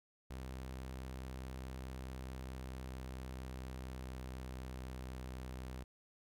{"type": "tone with pitch glide", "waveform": "sawtooth", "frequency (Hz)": [64.7, 63.81], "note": ["C2", "C2"], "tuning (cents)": [-19, -43], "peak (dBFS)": -40, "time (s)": [0.3, 5.84], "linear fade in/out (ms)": 10, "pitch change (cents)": -24, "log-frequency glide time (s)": [2.04, 5.44], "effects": []}